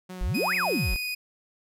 sawtooth tone with vibrato, 182.6 Hz, F#3, 23 cents flat, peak -33 dBFS, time 0.09-0.95 s, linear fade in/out 10 ms, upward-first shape sine, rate 5.2 Hz, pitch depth 17 cents each way
sine exponential two-way sweep, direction up then down, 33.28 to 2637 to 33.28 Hz, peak -24 dBFS, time 0.21-0.96 s, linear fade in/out 0 ms, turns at 0.55 s
30% pulse tone with pitch glide, 2500 to 2483 Hz, D#7 to D#7, +8 to -4 cents, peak -26 dBFS, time 0.34-1.15 s, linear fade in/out 10 ms, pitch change -12 cents, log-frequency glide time 0.82-1 s
effects none

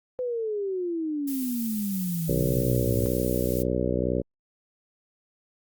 sine exponential sweep, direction down, 510 to 103.8 Hz, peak -26 dBFS, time 0.19-3.06 s, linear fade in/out 0 ms
violet noise, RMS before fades -36 dBFS, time 1.27-3.63 s, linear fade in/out 10 ms
harmonic tone, 62 Hz, B1, 7 cents sharp, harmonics 1 / 2 / 3 / 4 / 5 / 6 / 7 / 8 / 9, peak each -32 / -32 / -32 / -32 / -32 / -32 / -32 / -32 / -32 dBFS, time 2.28-4.22 s, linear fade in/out 10 ms
effects Opus 48 kbps

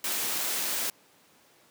white noise, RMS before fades -30 dBFS, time 0.04-0.9 s, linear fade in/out 2 ms, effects pink hiss -60 dBFS RMS until 1.7 s + high-pass 200 Hz 12 dB/octave

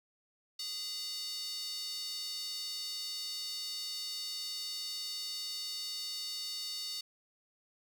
square tone with high-pass filter, 410.2 Hz, G#4, 21 cents flat, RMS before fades -40 dBFS, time 0.59-7.01 s, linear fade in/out 5 ms, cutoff 4300 Hz, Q 5, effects none

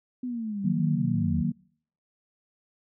sine linear sweep, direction down, 255 to 73.42 Hz, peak -29 dBFS, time 0.23-1.42 s, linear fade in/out 5 ms
sine chord, D# minor, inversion none, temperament equal, 155.56 / 185 / 233.1 Hz, D#3 / F#3 / A#3, 0 / 0 / 0 cents, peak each -28 dBFS, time 0.64-1.52 s, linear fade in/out 10 ms
effects noise-tail reverb RT60 0.6 s tail -26 dB re dry

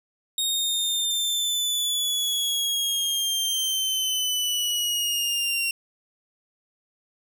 sawtooth linear sweep, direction down, 3729 to 2745 Hz, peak -20 dBFS, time 0.38-5.71 s, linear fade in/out 2 ms, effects none

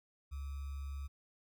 sine tone with sample-and-hold, 69.7 Hz, C#2, 10 cents sharp, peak -39 dBFS, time 0.31-1.08 s, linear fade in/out 20 ms, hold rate 1225 Hz, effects none

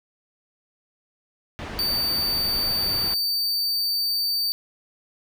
pink low-pass noise, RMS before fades -34 dBFS, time 1.59-3.14 s, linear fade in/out 0 ms, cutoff 3200 Hz, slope 12 dB/octave
45% pulse tone, 4603 Hz, D8, 36 cents flat, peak -21 dBFS, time 1.79-4.52 s, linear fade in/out 0 ms
effects none

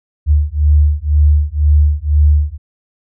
sine beating tone pair, 73.42 / 75.42 Hz, D2 / D2, 0 / +47 cents, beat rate 2 Hz, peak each -11 dBFS, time 0.26-2.58 s, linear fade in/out 50 ms, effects none

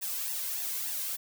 blue noise with flanger, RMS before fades -34 dBFS, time 0.01-1.17 s, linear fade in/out 20 ms, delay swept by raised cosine 1.1 to 1.96 ms, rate 3.4 Hz, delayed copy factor +0.65, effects none

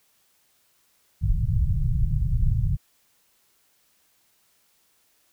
pink low-pass noise, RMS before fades -22 dBFS, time 1.21-2.77 s, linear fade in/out 20 ms, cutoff 150 Hz, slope 48 dB/octave, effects white hiss -65 dBFS RMS until 5.32 s

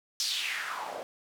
white noise with band-pass filter sweep, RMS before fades -34 dBFS, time 0.2-1.03 s, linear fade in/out 0 ms, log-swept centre 5300 to 510 Hz, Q 3.7, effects none

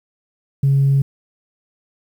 sine tone, 137.9 Hz, C#3, 9 cents flat, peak -10 dBFS, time 0.63-1.02 s, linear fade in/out 5 ms, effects tanh soft clip ceiling -8 dBFS + 8-bit

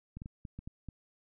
clicks, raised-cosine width 5 ms, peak -30 dBFS, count 7, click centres 0.17 / 0.219 / 0.259 / 0.452 / 0.59 / 0.675 / 0.887 s, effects none

